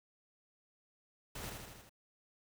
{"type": "noise with echo", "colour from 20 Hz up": "pink", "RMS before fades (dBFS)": -45, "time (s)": [1.35, 1.5], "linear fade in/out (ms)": 5, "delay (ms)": 79, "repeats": 5, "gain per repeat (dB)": -3, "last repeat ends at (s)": 1.895, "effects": []}